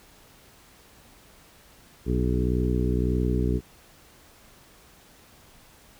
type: harmonic tone with a mistuned harmonic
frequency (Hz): 61.74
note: B1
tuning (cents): 0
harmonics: 1 / 2 / 3 / 4 / 5 / 6 / 7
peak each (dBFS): -25 / -28 / -30 / -31 / -32 / -33 / -33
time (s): 2.05-3.61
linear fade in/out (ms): 50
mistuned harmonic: 7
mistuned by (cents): -17
effects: pink hiss -54 dBFS RMS until 5.99 s